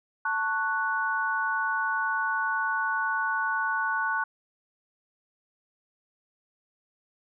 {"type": "chord", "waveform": "sine", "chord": "F# minor", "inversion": "first", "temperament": "just", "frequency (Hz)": [888, 1110, 1480], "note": ["A5", "C#6", "F#6"], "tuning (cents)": [16, 2, 0], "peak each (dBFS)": [-31, -31, -27], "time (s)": [0.25, 4.24], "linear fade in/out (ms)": 5, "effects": []}